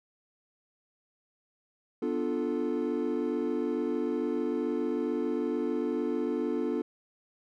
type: chord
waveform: triangle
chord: B half-diminished seventh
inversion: none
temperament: equal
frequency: 246.9 / 293.7 / 349.2 / 440 Hz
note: B3 / D4 / F4 / A4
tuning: 0 / 0 / 0 / 0 cents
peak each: -31 dBFS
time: 2.02-6.82 s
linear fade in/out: 5 ms
effects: tanh soft clip ceiling -17 dBFS